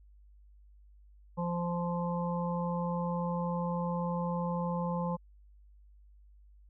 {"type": "harmonic tone", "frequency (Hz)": 173.5, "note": "F3", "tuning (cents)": -11, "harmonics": [1, 3, 5, 6], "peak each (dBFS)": [-32, -37, -39, -40], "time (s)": [1.37, 5.17], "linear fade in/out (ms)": 20, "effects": ["added 50 Hz sine -55 dBFS peak until 6.69 s"]}